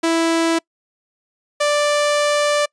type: tone pair in turn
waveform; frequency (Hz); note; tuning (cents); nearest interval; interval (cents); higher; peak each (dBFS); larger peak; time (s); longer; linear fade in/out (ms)
sawtooth; 330 / 588; E4 / D5; +2 / +2; minor seventh; 1000; second; -11; neither; 0.03-0.59 / 1.6-2.66; second; 10
effects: noise-tail reverb RT60 0.1 s tail -26 dB re dry + resampled to 22050 Hz